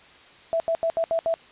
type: tone bursts at uneven times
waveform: sine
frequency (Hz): 660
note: E5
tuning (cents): +2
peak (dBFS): -20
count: 6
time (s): 0.53-0.6 / 0.68-0.75 / 0.83-0.9 / 0.97-1.04 / 1.11-1.19 / 1.26-1.34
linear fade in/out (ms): 0
effects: white hiss -50 dBFS RMS until 1.51 s + resampled to 8000 Hz